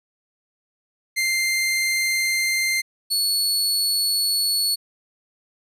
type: tone pair in turn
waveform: sawtooth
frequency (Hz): 2093 / 4406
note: C7 / C#8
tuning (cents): 0 / -11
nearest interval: octave + minor second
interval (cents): 1289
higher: second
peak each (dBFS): -16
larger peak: neither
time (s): 1.16-2.82 / 3.1-4.76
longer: neither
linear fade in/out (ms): 20
effects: resampled to 32000 Hz